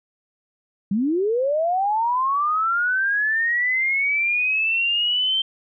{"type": "linear sweep", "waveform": "sine", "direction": "up", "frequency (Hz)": [185.3, 3136], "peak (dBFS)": -18, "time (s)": [0.91, 5.42], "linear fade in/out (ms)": 5, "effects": []}